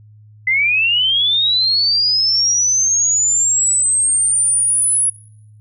sine linear sweep, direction up, 2016 to 10380 Hz, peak -12 dBFS, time 0.47-5.1 s, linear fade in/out 5 ms, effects noise-tail reverb RT60 0.7 s tail -22 dB re dry + added 106 Hz sine -41 dBFS peak until 5.6 s

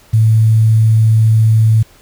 sine tone with quantisation, 110.7 Hz, A2, 11 cents sharp, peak -6 dBFS, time 0.13-1.83 s, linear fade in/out 10 ms, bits 6, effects pink hiss -46 dBFS RMS until 2.01 s

